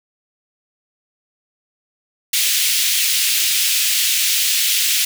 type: high-pass noise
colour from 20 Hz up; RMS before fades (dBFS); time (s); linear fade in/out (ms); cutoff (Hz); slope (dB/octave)
pink; -17; 2.33-5.05; 5; 2500; 24
effects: none